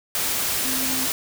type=tone in noise; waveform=sine; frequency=260 Hz; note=C4; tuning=11 cents flat; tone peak=-30 dBFS; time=0.65-1.06 s; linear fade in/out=0 ms; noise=white; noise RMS=-24 dBFS; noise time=0.15-1.12 s; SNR=-9 dB; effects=none